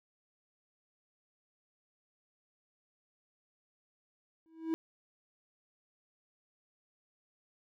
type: tone with exponential growth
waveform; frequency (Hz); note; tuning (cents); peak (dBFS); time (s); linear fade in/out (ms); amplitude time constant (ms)
triangle; 324.1; E4; -29; -25; 4.46-4.74; 0; 60
effects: none